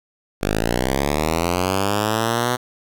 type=linear sweep; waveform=5% pulse; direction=up; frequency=48.32 to 125.1 Hz; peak=-7 dBFS; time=0.41-2.57 s; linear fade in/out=20 ms; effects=none